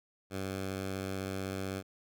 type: tone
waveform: 10% pulse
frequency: 95.9 Hz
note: G2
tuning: 37 cents flat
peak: -27 dBFS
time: 0.3-1.83 s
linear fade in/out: 50 ms
effects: none